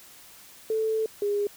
sine tone pair in turn, 440 / 409.2 Hz, A4 / G#4, 0 / -26 cents, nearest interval minor second, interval 126 cents, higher first, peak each -23 dBFS, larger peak neither, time 0.7-1.06 / 1.22-1.47 s, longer first, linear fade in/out 2 ms, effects white hiss -50 dBFS RMS until 1.56 s

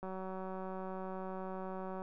click train, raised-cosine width 1 ms, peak -30 dBFS, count 375, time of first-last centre 0.03-2.019 s, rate 188 Hz, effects none

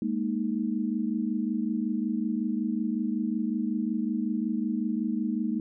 sine chord, Ab suspended second, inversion none, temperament equal, 207.7 / 233.1 / 311.1 Hz, Ab3 / Bb3 / Eb4, 0 / 0 / 0 cents, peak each -30 / -29 / -32 dBFS, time 0.02-5.6 s, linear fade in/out 2 ms, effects none

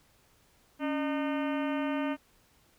harmonic tone with a mistuned harmonic, 304.6 Hz, D#4, 37 cents flat, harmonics 1 / 2 / 3 / 4 / 5 / 6 / 7 / 8 / 9 / 10, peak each -30 / -36 / -40 / -42 / -44 / -46 / -47 / -48 / -49 / -50 dBFS, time 0.79-2.17 s, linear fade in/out 50 ms, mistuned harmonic 1, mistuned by -150 cents, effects pink hiss -65 dBFS RMS until 2.78 s

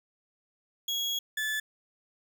35% pulse tone pair in turn, 3322 / 1734.5 Hz, G#7 / A6, 0 / -25 cents, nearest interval major seventh, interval 1125 cents, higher first, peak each -27 dBFS, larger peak neither, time 0.88-1.19 / 1.37-1.6 s, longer first, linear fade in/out 5 ms, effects none

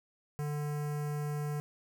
square tone with notch filter, 147.8 Hz, D3, 11 cents sharp, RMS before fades -35 dBFS, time 0.39-1.6 s, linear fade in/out 0 ms, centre 3600 Hz, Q 0.67, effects none

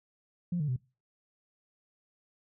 sine tone with pitch steps, 175.2 / 149.04 / 126.78 Hz, F3 / D3 / B2, +6 / +26 / +46 cents, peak -27 dBFS, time 0.52-0.763 s, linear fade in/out 5 ms, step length 81 ms, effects noise-tail reverb RT60 0.3 s tail -23 dB re dry + tanh soft clip ceiling -23 dBFS

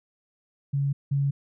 sine tone pair in turn, 139.9 / 139.9 Hz, C#3 / C#3, +16 / +16 cents, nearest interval unison, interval 0 cents, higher neither, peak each -22 / -21 dBFS, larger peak second, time 0.73-0.93 / 1.11-1.31 s, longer neither, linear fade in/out 10 ms, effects none

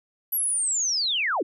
sine linear sweep, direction down, 11830 to 225.8 Hz, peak -22 dBFS, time 0.32-1.43 s, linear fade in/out 10 ms, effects none

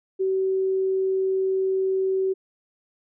sine tone, 380.9 Hz, G4, 50 cents flat, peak -20 dBFS, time 0.19-2.34 s, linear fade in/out 20 ms, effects none

